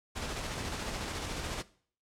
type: noise with tremolo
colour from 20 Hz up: pink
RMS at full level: -36 dBFS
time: 0.15-1.63 s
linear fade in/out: 20 ms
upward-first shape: square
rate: 14 Hz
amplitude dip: 25%
effects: noise-tail reverb RT60 0.5 s tail -19 dB re dry + low-pass 8000 Hz 12 dB/octave